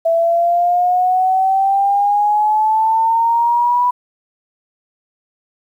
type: exponential sweep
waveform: sine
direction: up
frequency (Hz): 659.3 to 987.8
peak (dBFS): -11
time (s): 0.05-3.91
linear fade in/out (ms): 10
effects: 8-bit